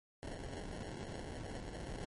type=noise with sample-and-hold; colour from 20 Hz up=pink; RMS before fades=-45 dBFS; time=0.23-2.05 s; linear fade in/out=0 ms; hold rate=1225 Hz; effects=MP3 48 kbps